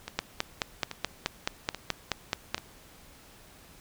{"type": "two click trains", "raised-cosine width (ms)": 0.2, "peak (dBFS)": [-9, -18], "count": [12, 4], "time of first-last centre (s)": [[0.19, 2.545], [0.08, 2.58]], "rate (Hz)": [4.67, 1.2], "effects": ["pink hiss -54 dBFS RMS until 3.8 s"]}